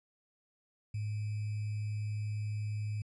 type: tone with sample-and-hold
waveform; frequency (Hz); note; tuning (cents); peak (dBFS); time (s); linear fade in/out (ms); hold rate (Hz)
sine; 105.7; G#2; +31; -33; 0.94-3.02; 5; 2450
effects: resampled to 24000 Hz